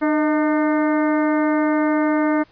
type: harmonic tone with a mistuned harmonic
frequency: 302.3 Hz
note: D#4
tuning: 50 cents flat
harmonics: 1 / 2 / 3 / 4 / 5 / 6 / 7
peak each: -17 / -23 / -27 / -29 / -31 / -33 / -34 dBFS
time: 0.01-2.44 s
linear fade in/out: 20 ms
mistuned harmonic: 2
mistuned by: +51 cents
effects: pink hiss -54 dBFS RMS until 2.51 s + resampled to 11025 Hz